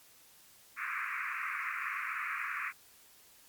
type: band-pass noise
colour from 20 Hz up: pink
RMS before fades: -37 dBFS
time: 0.76-2.73 s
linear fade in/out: 50 ms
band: 1100 to 2500 Hz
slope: 96 dB/octave
effects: white hiss -60 dBFS RMS until 3.48 s + MP3 96 kbps